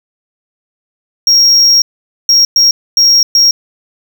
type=tone bursts at uneven times; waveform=triangle; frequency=5588 Hz; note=F8; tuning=in tune; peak=-3 dBFS; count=5; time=1.27-1.82 / 2.29-2.45 / 2.56-2.71 / 2.97-3.23 / 3.35-3.51 s; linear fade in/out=2 ms; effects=none